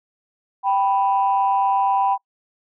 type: tone pair together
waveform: sine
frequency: 784 / 987.8 Hz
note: G5 / B5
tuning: 0 / 0 cents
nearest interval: major third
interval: 400 cents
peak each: -17 / -19 dBFS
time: 0.63-2.18 s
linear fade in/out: 50 ms
effects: noise-tail reverb RT60 0.1 s tail -24 dB re dry + tanh soft clip ceiling -9 dBFS